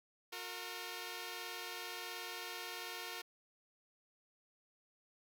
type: tone pair together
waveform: 5% pulse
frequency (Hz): 360 / 459.6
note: F#4 / A#4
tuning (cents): -47 / -25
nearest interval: major third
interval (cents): 422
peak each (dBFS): -35 / -34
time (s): 0.32-3.22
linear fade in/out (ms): 10
effects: none